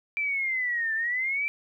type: linear two-way sweep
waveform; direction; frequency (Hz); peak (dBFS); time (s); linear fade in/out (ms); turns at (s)
sine; down then up; 2349 to 1760 to 2349; -25; 0.17-1.48; 0; 0.94
effects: 11-bit